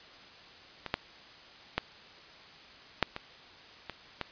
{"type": "clicks", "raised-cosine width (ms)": 0.3, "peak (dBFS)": [-20, -11, -11, -7, -20, -21, -16], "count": 7, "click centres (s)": [0.863, 0.941, 1.78, 3.027, 3.164, 3.897, 4.213], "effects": ["white hiss -52 dBFS RMS until 4.31 s", "resampled to 11025 Hz"]}